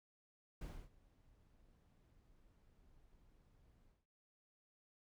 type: noise with ADSR envelope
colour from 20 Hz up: brown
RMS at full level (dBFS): -45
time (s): 0.61-4.06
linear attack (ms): 6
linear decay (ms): 270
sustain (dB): -24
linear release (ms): 180
effects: none